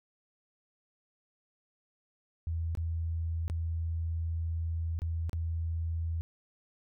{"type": "tone with dropouts", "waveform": "sine", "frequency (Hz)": 82.41, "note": "E2", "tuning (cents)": 0, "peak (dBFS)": -30, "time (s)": [2.47, 6.21], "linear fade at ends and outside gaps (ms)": 0, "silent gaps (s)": [[2.751, 2.773], [3.48, 3.499], [4.99, 5.019], [5.295, 5.331]], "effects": []}